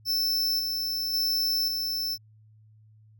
square tone with tremolo, 5310 Hz, E8, 12 cents sharp, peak -24 dBFS, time 0.05-2.18 s, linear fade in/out 50 ms, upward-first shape square, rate 0.92 Hz, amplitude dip 35%, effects added 108 Hz sine -53 dBFS peak until 3.19 s

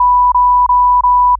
sine tone bursts, 987.8 Hz, B5, in tune, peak -6 dBFS, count 4, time 0-1.355 s, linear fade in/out 5 ms, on 320 ms, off 25 ms, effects added 50 Hz sine -28 dBFS peak until 1.39 s

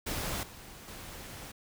pink noise with level steps, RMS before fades -35 / -49 / -45 dBFS, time 0.06-1.52 s, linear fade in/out 10 ms, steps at 0.43 / 0.88 s, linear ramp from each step 2 ms, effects none

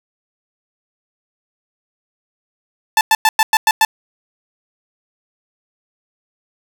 sawtooth tone bursts, 880 Hz, A5, in tune, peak -5 dBFS, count 7, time 2.97-3.85 s, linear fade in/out 2 ms, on 40 ms, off 100 ms, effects none

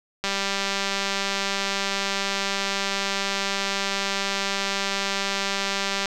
click train, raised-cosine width 0.2 ms, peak -8 dBFS, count 1147, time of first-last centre 0.24-6.057 s, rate 197 Hz, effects none

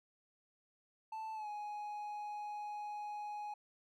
triangle tone with pitch glide, 880 to 834.5 Hz, A5 to G#5, 0 to +8 cents, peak -39 dBFS, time 1.12-3.54 s, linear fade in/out 5 ms, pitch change -92 cents, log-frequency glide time 1.34-1.48 s, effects none

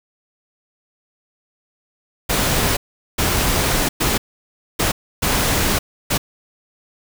pink noise bursts at uneven times, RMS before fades -18 dBFS, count 6, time 2.29-2.77 / 3.18-3.89 / 4-4.18 / 4.79-4.92 / 5.22-5.79 / 6.1-6.18 s, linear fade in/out 10 ms, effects none

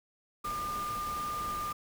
sine tone in noise, 1203 Hz, D6, 41 cents sharp, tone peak -33 dBFS, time 0.44-1.73 s, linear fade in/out 10 ms, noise pink, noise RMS -43 dBFS, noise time 0.44-1.73 s, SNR +7 dB, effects none

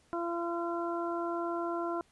harmonic tone, 341.2 Hz, F4, 40 cents flat, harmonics 1 / 2 / 3 / 4, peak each -34 / -37 / -39 / -40 dBFS, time 0.13-2.01 s, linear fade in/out 0 ms, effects pink hiss -67 dBFS RMS until 2.11 s + resampled to 24000 Hz

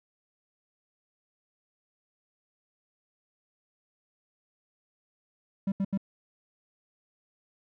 triangle tone bursts, 195.4 Hz, G3, 5 cents flat, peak -23 dBFS, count 3, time 5.67-5.976 s, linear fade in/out 5 ms, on 50 ms, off 78 ms, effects none

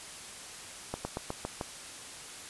slowing click train, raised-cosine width 1 ms, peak -19 dBFS, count 6, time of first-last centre 0.94-1.612 s, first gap 110 ms, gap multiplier 1.1, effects white hiss -45 dBFS RMS until 2.49 s + resampled to 24000 Hz

